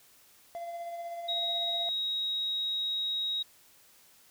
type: tone with tremolo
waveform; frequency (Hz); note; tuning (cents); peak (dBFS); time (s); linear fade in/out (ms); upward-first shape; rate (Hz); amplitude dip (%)
triangle; 685; F5; -34; -33; 0.55-1.89; 0; sine; 16; 35
type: tone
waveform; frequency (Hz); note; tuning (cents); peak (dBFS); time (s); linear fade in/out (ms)
sine; 3796; A#7; +31; -29; 1.28-3.43; 10
effects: white hiss -60 dBFS RMS until 4.3 s